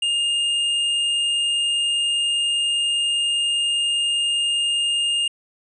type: tone with hard clipping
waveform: triangle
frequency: 2825 Hz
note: F7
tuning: 19 cents sharp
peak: -20 dBFS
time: 0.02-5.28 s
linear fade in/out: 5 ms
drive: 11 dB
effects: resampled to 22050 Hz